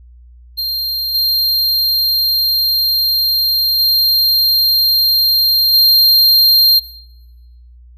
square tone with level steps, 4190 Hz, C8, 2 cents sharp, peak -17 / -12 / -10 / -7 dBFS, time 0.57-6.8 s, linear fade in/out 20 ms, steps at 1.14 / 3.79 / 5.73 s, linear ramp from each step 10 ms, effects noise-tail reverb RT60 1.0 s tail -20 dB re dry + added 60 Hz sine -38 dBFS peak until 7.97 s

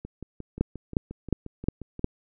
two click trains, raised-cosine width 3 ms, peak -9 / -24 dBFS, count 5 / 12, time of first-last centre 0.61-2.044 / 0.05-1.993 s, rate 2.79 / 5.66 Hz, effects none

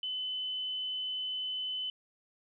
sine tone, 3024 Hz, F#7, 37 cents sharp, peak -33 dBFS, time 0.03-1.9 s, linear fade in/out 2 ms, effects none

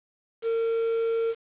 triangle tone, 456.4 Hz, A#4, 37 cents flat, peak -21 dBFS, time 0.42-1.35 s, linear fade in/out 50 ms, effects resampled to 8000 Hz + 8-bit

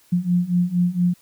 sine beating tone pair, 174.61 / 178.91 Hz, F3 / F3, 0 / +42 cents, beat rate 4.3 Hz, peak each -21 / -19 dBFS, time 0.12-1.14 s, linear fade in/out 10 ms, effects white hiss -56 dBFS RMS until 1.21 s

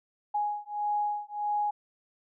sine beating tone pair, 830.6 / 832.2 Hz, G#5 / G#5, 0 / +3 cents, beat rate 1.6 Hz, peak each -31 dBFS, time 0.34-1.71 s, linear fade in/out 10 ms, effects none

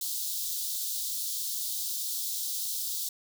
white high-pass noise, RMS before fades -33 dBFS, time 0.01-3.09 s, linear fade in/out 5 ms, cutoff 3500 Hz, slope 48 dB/octave, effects none

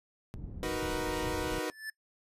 pink low-pass noise, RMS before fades -41 dBFS, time 0.34-1.59 s, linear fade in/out 0 ms, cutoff 190 Hz, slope 12 dB/octave
sawtooth chord, B major seventh, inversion first, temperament equal, 311.1 / 370 / 466.2 / 493.9 Hz, D#4 / F#4 / A#4 / B4, 0 / 0 / 0 / 0 cents, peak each -33 / -34 / -35 / -34 dBFS, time 0.63-1.7 s, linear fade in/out 0 ms
square tone with exponential growth, 1750 Hz, A6, 10 cents flat, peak -35 dBFS, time 1.59-1.9 s, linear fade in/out 5 ms, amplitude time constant 67 ms
effects noise-tail reverb RT60 0.1 s tail -22 dB re dry + resampled to 32000 Hz

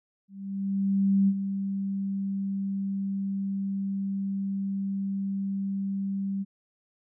sine tone with ADSR envelope, 196 Hz, G3, in tune, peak -18 dBFS, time 0.28-6.45 s, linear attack 1000 ms, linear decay 55 ms, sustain -9 dB, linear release 33 ms, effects none

